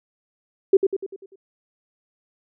sine tone with echo, 388 Hz, G4, 18 cents flat, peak -9 dBFS, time 0.73-0.77 s, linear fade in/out 5 ms, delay 98 ms, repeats 6, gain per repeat -6 dB, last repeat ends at 1.358 s, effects none

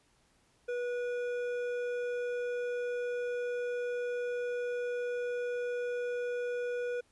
triangle tone with hard clipping, 487.2 Hz, B4, 24 cents flat, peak -34 dBFS, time 0.68-7.01 s, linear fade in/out 10 ms, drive 13 dB, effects pink hiss -69 dBFS RMS until 7.11 s + resampled to 24000 Hz

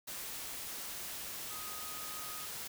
sine tone in noise, 1250 Hz, D#6, 8 cents sharp, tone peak -49 dBFS, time 1.5-2.46 s, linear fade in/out 10 ms, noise white, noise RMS -43 dBFS, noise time 0.07-2.68 s, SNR -9 dB, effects none

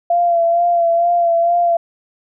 sine tone with vibrato, 685 Hz, F5, 34 cents flat, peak -11 dBFS, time 0.1-1.77 s, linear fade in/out 5 ms, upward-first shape sine, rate 2.2 Hz, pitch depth 31 cents each way, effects none

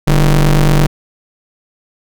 45% pulse ring-modulated tone, 86.3 Hz, F2, 20 cents flat, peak -4 dBFS, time 0.07-0.87 s, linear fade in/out 10 ms, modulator 61.9 Hz, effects none

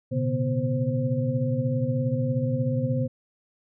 sine tone cluster, 113.9 / 126.7 / 143.5 / 246.1 / 523 Hz, A#2 / B2 / D3 / B3 / C5, -40 / +45 / -40 / -6 / -1 cents, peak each -32 / -26 / -30 / -29 / -30 dBFS, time 0.11-3.08 s, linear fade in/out 20 ms, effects none

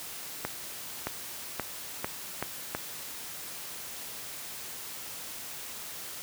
accelerating click train, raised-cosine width 0.5 ms, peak -15 dBFS, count 6, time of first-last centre 0.45-2.749 s, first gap 620 ms, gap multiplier 0.85, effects white hiss -41 dBFS RMS until 6.22 s + high-pass 60 Hz 12 dB/octave

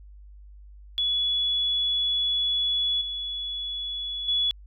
sine tone with level steps, 3400 Hz, G#7, 40 cents sharp, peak -22 / -29 / -21 dBFS, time 0.98-4.51 s, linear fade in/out 0 ms, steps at 3.01 / 4.28 s, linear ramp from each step 5 ms, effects added 50 Hz sine -44 dBFS peak until 4.66 s

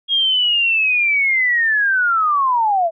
sine linear sweep, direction down, 3280 to 637 Hz, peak -13 dBFS, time 0.08-2.91 s, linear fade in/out 50 ms, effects none

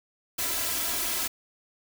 white noise with comb filter, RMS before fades -29 dBFS, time 0.38-1.28 s, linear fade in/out 10 ms, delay 3 ms, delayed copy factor +0.75, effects none

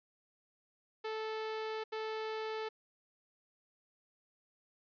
sawtooth tone bursts at uneven times, 437.9 Hz, A4, 8 cents flat, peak -33 dBFS, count 2, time 1.04-1.84 / 1.92-2.69 s, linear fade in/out 10 ms, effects resampled to 11025 Hz

